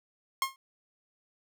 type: tone with exponential decay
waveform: sawtooth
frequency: 1072 Hz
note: C6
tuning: 42 cents sharp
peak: -19 dBFS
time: 0.42-0.56 s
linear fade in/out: 1 ms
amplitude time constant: 30 ms
effects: none